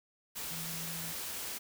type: tone in noise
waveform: sine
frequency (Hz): 164.81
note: E3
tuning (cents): 0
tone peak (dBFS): -44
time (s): 0.5-1.13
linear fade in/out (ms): 20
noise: white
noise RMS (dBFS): -40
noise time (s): 0.35-1.59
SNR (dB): -7
effects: none